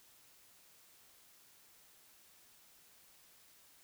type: silence
effects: white hiss -64 dBFS RMS until 3.83 s